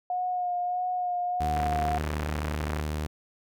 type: tone with vibrato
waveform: sine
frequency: 720 Hz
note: F#5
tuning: 47 cents flat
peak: -26 dBFS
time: 0.1-1.98 s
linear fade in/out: 2 ms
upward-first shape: sine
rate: 1.6 Hz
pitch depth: 21 cents each way
type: tone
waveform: sawtooth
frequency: 76.1 Hz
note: D#2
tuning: 38 cents flat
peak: -25 dBFS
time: 1.4-3.07 s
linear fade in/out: 10 ms
type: click train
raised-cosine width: 0.5 ms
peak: -17 dBFS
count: 40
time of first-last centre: 1.57-2.796 s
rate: 31.8 Hz
effects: none